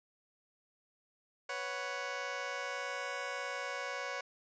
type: chord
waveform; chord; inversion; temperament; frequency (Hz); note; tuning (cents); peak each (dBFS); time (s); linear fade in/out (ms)
15% pulse; B suspended second; none; just; 493.9 / 555.6 / 740.8; B4 / C#5 / F#5; 0 / +4 / +2; -37 / -34 / -38; 1.49-4.21; 5
effects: resampled to 16000 Hz